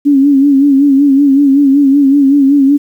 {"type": "tone with vibrato", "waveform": "sine", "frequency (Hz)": 278.6, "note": "C#4", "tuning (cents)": 9, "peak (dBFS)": -4, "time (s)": [0.05, 2.78], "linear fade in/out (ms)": 20, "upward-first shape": "sine", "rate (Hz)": 5.3, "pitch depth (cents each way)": 68, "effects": ["7-bit"]}